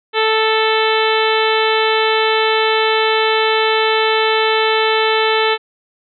harmonic tone, 440 Hz, A4, in tune, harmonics 1 / 2 / 3 / 4 / 5 / 6 / 7 / 8 / 9, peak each -16 / -19 / -21 / -22 / -23 / -24 / -24 / -25 / -26 dBFS, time 0.13-5.58 s, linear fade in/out 50 ms, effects none

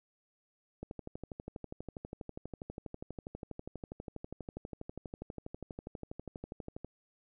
click train, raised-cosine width 2 ms, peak -28 dBFS, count 75, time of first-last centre 0.83-6.846 s, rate 12.3 Hz, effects none

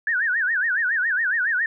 sine tone with vibrato, 1650 Hz, G#6, 12 cents flat, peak -19 dBFS, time 0.07-1.66 s, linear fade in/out 2 ms, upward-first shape sine, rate 7.2 Hz, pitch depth 220 cents each way, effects none

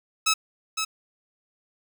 10% pulse tone with echo, 1295 Hz, E6, 31 cents flat, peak -11 dBFS, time 0.26-0.34 s, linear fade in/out 10 ms, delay 510 ms, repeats 1, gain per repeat -6 dB, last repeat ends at 0.85 s, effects none

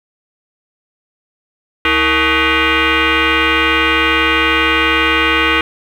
sine tone with frequency modulation, 466.2 Hz, A#4, in tune, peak -9 dBFS, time 1.85-5.61 s, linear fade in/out 2 ms, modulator 395 Hz, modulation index 6.5, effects tanh soft clip ceiling -5 dBFS + 7-bit

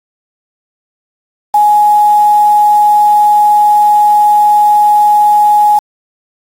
sine tone with quantisation, 836 Hz, G#5, 11 cents sharp, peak -4 dBFS, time 1.54-5.79 s, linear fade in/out 5 ms, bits 4, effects AAC 48 kbps

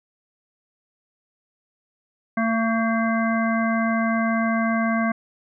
harmonic tone with a mistuned harmonic, 225.9 Hz, A3, 46 cents sharp, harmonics 1 / 3 / 5 / 7 / 9, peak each -21 / -26 / -28 / -29 / -31 dBFS, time 2.37-5.12 s, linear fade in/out 5 ms, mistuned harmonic 9, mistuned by +26 cents, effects none

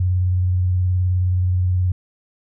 sine tone with vibrato, 91 Hz, F#2, 28 cents flat, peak -15 dBFS, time 0-1.92 s, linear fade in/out 5 ms, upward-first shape sine, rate 19 Hz, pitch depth 31 cents each way, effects none

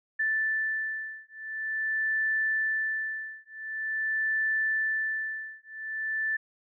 sine beating tone pair, 1760 / 1760.46 Hz, A6 / A6, 0 / 0 cents, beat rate 0.46 Hz, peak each -30 dBFS, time 0.19-6.37 s, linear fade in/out 10 ms, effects none

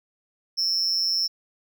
triangle tone with amplitude modulation, 5400 Hz, E8, 41 cents sharp, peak -16 dBFS, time 0.57-1.28 s, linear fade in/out 20 ms, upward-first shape sine, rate 180 Hz, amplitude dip 95%, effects none

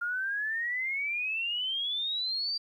sine exponential sweep, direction up, 1400 to 4718 Hz, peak -29 dBFS, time 0.01-2.58 s, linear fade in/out 10 ms, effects 11-bit

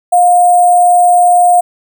sine tone with sample-and-hold, 709 Hz, F5, 26 cents sharp, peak -4 dBFS, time 0.12-1.61 s, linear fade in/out 10 ms, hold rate 8820 Hz, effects none

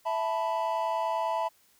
triangle chord, E suspended fourth, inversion none, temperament just, 659.3 / 879 / 988.9 Hz, E5 / A5 / B5, 0 / -2 / +2 cents, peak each -29 dBFS, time 0.05-1.49 s, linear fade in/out 20 ms, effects tanh soft clip ceiling -16 dBFS + white hiss -64 dBFS RMS until 1.79 s

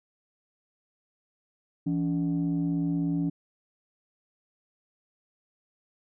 sine tone pair together, 167.8 / 284.2 Hz, E3 / C#4, +31 / +43 cents, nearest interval major sixth, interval 912 cents, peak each -26 dBFS, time 1.86-3.3 s, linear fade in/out 10 ms, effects tanh soft clip ceiling -20 dBFS

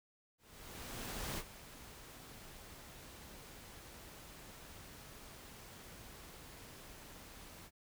pink noise with ADSR envelope, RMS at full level -41 dBFS, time 0.38-7.71 s, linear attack 1000 ms, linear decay 50 ms, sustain -13 dB, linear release 58 ms, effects none

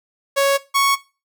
sawtooth tone pair in turn, 554.4 / 1108.8 Hz, C#5 / C#6, 0 / 0 cents, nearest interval octave, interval 1200 cents, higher second, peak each -10 dBFS, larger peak neither, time 0.36-0.58 / 0.74-0.96 s, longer neither, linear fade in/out 20 ms, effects noise-tail reverb RT60 0.3 s tail -18 dB re dry

